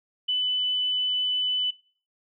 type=tone; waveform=sine; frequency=2998 Hz; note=F#7; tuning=22 cents sharp; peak=-22 dBFS; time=0.28-1.71 s; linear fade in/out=10 ms; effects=noise-tail reverb RT60 0.4 s tail -19 dB re dry